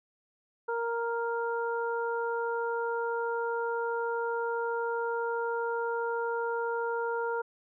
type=harmonic tone; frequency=466.2 Hz; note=A#4; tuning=in tune; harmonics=1 / 2 / 3; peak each=-31 / -34 / -36 dBFS; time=0.68-7.42 s; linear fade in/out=10 ms; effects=none